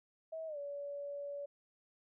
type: tone with pitch glide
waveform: sine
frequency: 644 to 570.4 Hz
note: E5 to C#5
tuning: -41 to +49 cents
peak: -40 dBFS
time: 0.32-1.46 s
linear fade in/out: 10 ms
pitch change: -210 cents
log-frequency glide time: 0.47-0.58 s
effects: none